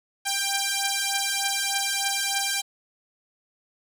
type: beating tone pair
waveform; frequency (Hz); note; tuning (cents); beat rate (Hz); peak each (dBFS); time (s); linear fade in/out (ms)
5% pulse; 790 / 793.3; G5 / G5; +13 / +20; 3.3; -15; 0.25-2.62; 20
effects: none